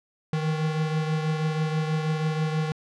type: beating tone pair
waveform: square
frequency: 155.56 / 161.76 Hz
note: D#3 / E3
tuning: 0 / -32 cents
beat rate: 6.2 Hz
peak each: -25 / -33 dBFS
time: 0.33-2.72 s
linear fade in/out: 2 ms
effects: low-pass 5000 Hz 12 dB/octave